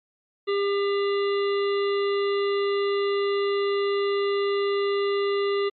harmonic tone with a mistuned harmonic, 400.9 Hz, G4, 39 cents sharp, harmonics 1 / 3 / 5 / 7 / 9 / 10, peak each -22 / -32 / -36 / -39 / -41 / -42 dBFS, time 0.47-5.7 s, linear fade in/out 20 ms, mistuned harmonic 9, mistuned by -48 cents, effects Opus 48 kbps

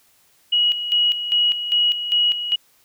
sine tone with tremolo, 2907 Hz, F#7, 31 cents flat, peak -14 dBFS, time 0.52-2.56 s, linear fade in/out 10 ms, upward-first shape square, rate 2.5 Hz, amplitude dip 65%, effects white hiss -58 dBFS RMS until 2.84 s

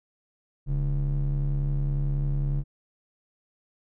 triangle ring-modulated tone, 87.31 Hz, F2, in tune, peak -18 dBFS, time 0.66-2.64 s, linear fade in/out 50 ms, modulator 51.8 Hz, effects none

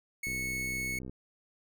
45% pulse tone, 2203 Hz, C#7, 11 cents flat, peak -33 dBFS, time 0.23-0.99 s, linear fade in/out 5 ms
click train, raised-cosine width 3 ms, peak -30 dBFS, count 54, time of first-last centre 0.27-1.096 s, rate 64.2 Hz
effects none

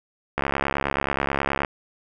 click train, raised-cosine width 0.5 ms, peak -7 dBFS, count 89, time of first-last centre 0.38-1.648 s, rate 69.4 Hz, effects none

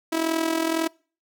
sawtooth tone with amplitude modulation, 325.5 Hz, E4, 22 cents flat, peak -15 dBFS, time 0.12-0.88 s, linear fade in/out 10 ms, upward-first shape sine, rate 41.9 Hz, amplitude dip 70%, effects noise-tail reverb RT60 0.4 s tail -26 dB re dry

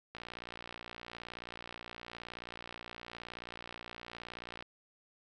click train, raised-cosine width 0.3 ms, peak -28 dBFS, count 265, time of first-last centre 0.15-4.625 s, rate 59 Hz, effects none

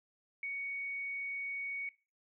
sine tone, 2233 Hz, C#7, 12 cents sharp, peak -36 dBFS, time 0.43-1.89 s, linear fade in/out 2 ms, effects noise-tail reverb RT60 0.3 s tail -18 dB re dry

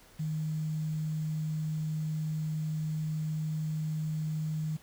sine tone with quantisation, 155.56 Hz, D#3, in tune, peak -30 dBFS, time 0.19-4.77 s, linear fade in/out 10 ms, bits 9, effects pink hiss -58 dBFS RMS until 4.82 s

